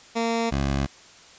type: tone pair in turn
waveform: 15% pulse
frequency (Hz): 230 / 68.86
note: A#3 / C#2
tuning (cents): -23 / -11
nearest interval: octave + major sixth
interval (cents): 2088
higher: first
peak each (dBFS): -16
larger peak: neither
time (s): 0.15-0.51 / 0.51-0.87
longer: neither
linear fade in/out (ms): 20
effects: white hiss -49 dBFS RMS until 1.38 s + resampled to 16000 Hz